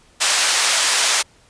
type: band-pass noise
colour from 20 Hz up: white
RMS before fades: -17 dBFS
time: 0.2-1.23 s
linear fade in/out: 20 ms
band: 740 to 7800 Hz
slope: 12 dB/octave
effects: pink hiss -53 dBFS RMS until 1.49 s + resampled to 22050 Hz